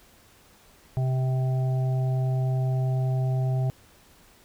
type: harmonic tone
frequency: 130 Hz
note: C3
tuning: 11 cents flat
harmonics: 1 / 3 / 5 / 6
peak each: -22 / -39 / -37 / -41 dBFS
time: 0.97-3.7 s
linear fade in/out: 0 ms
effects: pink hiss -56 dBFS RMS until 4.44 s